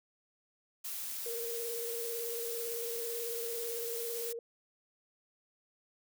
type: noise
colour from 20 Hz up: blue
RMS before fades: -40 dBFS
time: 0.84-4.33 s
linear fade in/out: 10 ms
type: tone with vibrato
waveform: sine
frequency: 466.2 Hz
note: A#4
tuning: in tune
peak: -38 dBFS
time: 1.26-4.39 s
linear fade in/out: 2 ms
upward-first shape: sine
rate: 18 Hz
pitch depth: 31 cents each way
effects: none